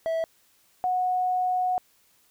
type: tone pair in turn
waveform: triangle / sine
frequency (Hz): 653 / 733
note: E5 / F#5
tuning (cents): -17 / -16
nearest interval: major second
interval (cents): 201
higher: second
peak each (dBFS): -22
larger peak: neither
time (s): 0.06-0.24 / 0.84-1.78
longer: second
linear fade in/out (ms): 0
effects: white hiss -63 dBFS RMS until 2.3 s